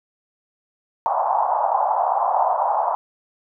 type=band-pass noise; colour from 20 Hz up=white; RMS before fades=-20 dBFS; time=1.06-2.95 s; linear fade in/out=0 ms; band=670 to 970 Hz; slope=48 dB/octave; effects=none